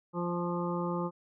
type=harmonic tone with a mistuned harmonic; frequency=174.1 Hz; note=F3; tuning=5 cents flat; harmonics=1 / 2 / 3 / 5 / 6 / 7; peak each=-33 / -36 / -38 / -40 / -41 / -41 dBFS; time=0.13-1.11 s; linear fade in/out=50 ms; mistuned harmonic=6; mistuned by=+21 cents; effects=none